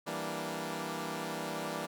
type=chord; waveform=10% pulse; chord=E half-diminished seventh; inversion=none; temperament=equal; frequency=164.81 / 196 / 233.1 / 293.7 Hz; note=E3 / G3 / Bb3 / D4; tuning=0 / 0 / 0 / 0 cents; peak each=-32 / -34 / -33 / -34 dBFS; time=0.06-1.87 s; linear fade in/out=20 ms; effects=none